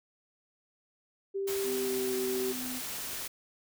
sine tone with pitch glide, 392.3 to 382.5 Hz, G4 to G4, +1 to -42 cents, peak -30 dBFS, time 1.34-2.53 s, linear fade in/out 20 ms, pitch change -43 cents, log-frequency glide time 1.7-2.13 s
white noise, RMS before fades -38 dBFS, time 1.47-3.28 s, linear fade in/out 10 ms
triangle tone, 253 Hz, B3, 42 cents sharp, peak -36 dBFS, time 1.63-2.82 s, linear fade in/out 50 ms
effects none

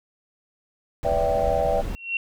brown noise, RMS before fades -29 dBFS, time 1.03-1.95 s, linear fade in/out 0 ms
sine chord, E minor seventh, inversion second, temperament equal with one note detuned, 493.9 / 577.6 / 659.3 / 784 Hz, B4 / D5 / E5 / G5, 0 / -29 / 0 / 0 cents, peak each -27 / -24 / -25 / -26 dBFS, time 1.04-1.82 s, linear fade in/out 20 ms
sine tone with exponential growth, 2731 Hz, F7, 39 cents flat, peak -19 dBFS, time 1.85-2.17 s, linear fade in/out 2 ms, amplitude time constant 68 ms
effects none

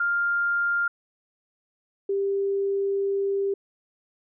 sine tone pair in turn, 1400 / 395.4 Hz, F6 / G4, +4 / +15 cents, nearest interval octave + minor seventh, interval 2189 cents, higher first, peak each -21 / -22 dBFS, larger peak first, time 0-0.88 / 2.09-3.54 s, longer second, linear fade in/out 5 ms, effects none

